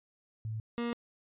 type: tone pair in turn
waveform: sine / 30% pulse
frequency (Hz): 110 / 236.6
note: A2 / A#3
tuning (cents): 0 / +26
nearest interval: octave + minor second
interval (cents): 1326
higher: second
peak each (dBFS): -34 / -29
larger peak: second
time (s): 0.45-0.6 / 0.78-0.93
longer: neither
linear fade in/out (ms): 0
effects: resampled to 8000 Hz